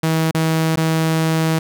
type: tone with dropouts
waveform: sawtooth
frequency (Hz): 160.7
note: E3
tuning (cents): -44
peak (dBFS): -11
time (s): 0.03-1.59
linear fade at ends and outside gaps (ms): 5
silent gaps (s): 0.312-0.346 / 0.759-0.772
effects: none